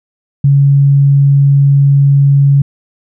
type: tone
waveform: sine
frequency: 140 Hz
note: C#3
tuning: 18 cents sharp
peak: -4 dBFS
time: 0.44-2.62 s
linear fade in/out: 5 ms
effects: none